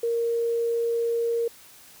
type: tone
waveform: sine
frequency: 465.8 Hz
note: A#4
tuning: 1 cent flat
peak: -22 dBFS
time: 0.03-1.48 s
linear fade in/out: 5 ms
effects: white hiss -50 dBFS RMS until 2 s